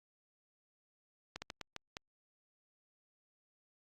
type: slowing click train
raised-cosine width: 0.2 ms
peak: -24 dBFS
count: 6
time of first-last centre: 1.36-1.969 s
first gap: 60 ms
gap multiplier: 1.36
effects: Opus 48 kbps